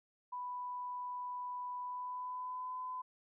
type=tone with pitch glide; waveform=sine; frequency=990 to 1011.4 Hz; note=B5 to B5; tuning=+4 to +41 cents; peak=-39 dBFS; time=0.32-3.02 s; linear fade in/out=10 ms; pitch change=+37 cents; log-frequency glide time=1.8-2.77 s; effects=none